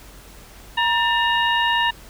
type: harmonic tone with a mistuned harmonic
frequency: 945 Hz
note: A#5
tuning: 23 cents sharp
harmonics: 1 / 2 / 3 / 4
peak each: -20 / -21 / -23 / -30 dBFS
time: 0.77-1.91 s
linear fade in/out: 10 ms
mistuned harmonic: 2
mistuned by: -92 cents
effects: added 47 Hz sine -45 dBFS peak until 2.09 s + pink hiss -45 dBFS RMS until 2.09 s